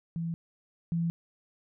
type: tone pair in turn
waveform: sine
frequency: 166.6 / 168.05 Hz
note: E3 / E3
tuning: +19 / +34 cents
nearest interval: unison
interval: 15 cents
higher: second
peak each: -30 / -26 dBFS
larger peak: second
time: 0.16-0.34 / 0.92-1.1 s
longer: neither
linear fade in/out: 0 ms
effects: none